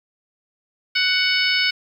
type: harmonic tone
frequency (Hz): 743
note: F#5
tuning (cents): +7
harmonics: 2 / 3 / 4 / 5 / 6 / 7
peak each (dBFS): -24 / -21 / -23 / -28 / -25 / -25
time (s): 0.95-1.71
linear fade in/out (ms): 10
effects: 8-bit